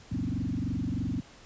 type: tone with frequency modulation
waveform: sine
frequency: 180 Hz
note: F#3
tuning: 47 cents flat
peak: -28 dBFS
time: 0.11-1.21 s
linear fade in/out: 10 ms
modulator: 23.2 Hz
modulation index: 4.5
effects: pink hiss -53 dBFS RMS until 1.45 s + resampled to 16000 Hz